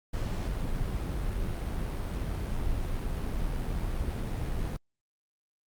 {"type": "noise with amplitude modulation", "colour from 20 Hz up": "brown", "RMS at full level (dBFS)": -30, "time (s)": [0.13, 4.77], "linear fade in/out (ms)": 10, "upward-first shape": "sine", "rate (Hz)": 84.3, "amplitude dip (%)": 25, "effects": ["Opus 48 kbps"]}